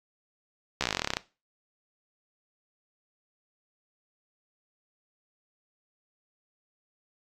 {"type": "slowing click train", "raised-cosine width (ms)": 0.2, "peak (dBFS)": -9, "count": 17, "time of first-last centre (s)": [0.81, 1.169], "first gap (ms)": 14, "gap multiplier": 1.06, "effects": ["noise-tail reverb RT60 0.3 s tail -19 dB re dry", "AAC 64 kbps"]}